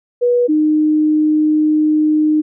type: tone pair in turn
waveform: sine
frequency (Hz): 486.5 / 306.5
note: B4 / D#4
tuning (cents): -26 / -26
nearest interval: minor sixth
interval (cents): 800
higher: first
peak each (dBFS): -10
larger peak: neither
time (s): 0.21-0.48 / 0.48-2.42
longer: second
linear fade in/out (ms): 20
effects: none